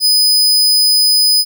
40% pulse tone, 5000 Hz, D#8, 8 cents sharp, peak -7 dBFS, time 0-1.45 s, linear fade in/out 50 ms, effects none

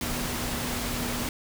sine tone in noise, 243.1 Hz, B3, 27 cents flat, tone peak -35 dBFS, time 0.01-1.29 s, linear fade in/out 2 ms, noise pink, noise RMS -31 dBFS, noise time 0.01-1.29 s, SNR -7 dB, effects none

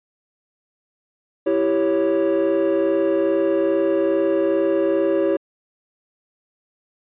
triangle chord, C# diminished, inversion first, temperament equal, 329.6 / 392 / 554.4 Hz, E4 / G4 / C#5, 0 / 0 / 0 cents, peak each -18 dBFS, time 1.46-5.37 s, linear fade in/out 10 ms, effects tanh soft clip ceiling -9 dBFS + resampled to 8000 Hz

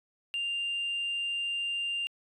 sine tone, 2793 Hz, F7, 1 cent flat, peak -28 dBFS, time 0.34-2.07 s, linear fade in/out 0 ms, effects tanh soft clip ceiling -27 dBFS

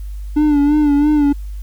triangle tone with vibrato, 293.7 Hz, D4, in tune, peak -8 dBFS, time 0.36-1.33 s, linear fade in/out 10 ms, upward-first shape sine, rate 3 Hz, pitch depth 55 cents each way, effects added 50 Hz sine -24 dBFS peak until 1.62 s + white hiss -52 dBFS RMS until 1.62 s

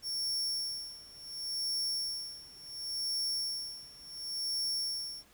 40% pulse tone with tremolo, 5470 Hz, F8, 37 cents flat, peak -30 dBFS, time 0.02-5.24 s, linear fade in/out 50 ms, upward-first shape sine, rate 0.7 Hz, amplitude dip 90%, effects pink hiss -62 dBFS RMS until 5.33 s

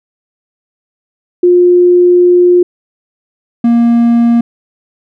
sine / triangle tone pair in turn, 355.3 / 234.9 Hz, F4 / A#3, +30 / +13 cents, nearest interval perfect fifth, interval 717 cents, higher first, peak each -3 dBFS, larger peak neither, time 1.43-2.63 / 3.64-4.41 s, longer first, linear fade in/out 5 ms, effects none

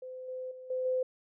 sine tone with level steps, 512 Hz, C5, 38 cents flat, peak -40 / -36 / -44 / -30 / -27 dBFS, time 0.02-1.03 s, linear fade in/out 5 ms, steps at 0.28 / 0.51 / 0.7 / 0.85 s, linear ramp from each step 5 ms, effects none

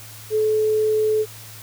sine tone, 431.5 Hz, A4, 34 cents flat, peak -16 dBFS, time 0.3-1.26 s, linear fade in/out 50 ms, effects added 109 Hz sine -42 dBFS peak until 1.62 s + white hiss -41 dBFS RMS until 1.62 s

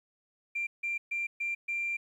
sine tone bursts at uneven times, 2372 Hz, D7, 17 cents sharp, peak -29 dBFS, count 5, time 0.55-0.67 / 0.83-0.98 / 1.11-1.27 / 1.4-1.55 / 1.68-1.97 s, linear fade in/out 10 ms, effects tanh soft clip ceiling -25 dBFS + 11-bit

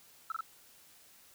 sine tone bursts, 1318.5 Hz, E6, in tune, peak -32 dBFS, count 3, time 0.3-0.408 s, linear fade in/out 2 ms, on 20 ms, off 24 ms, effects tanh soft clip ceiling -29 dBFS + white hiss -60 dBFS RMS until 1.34 s

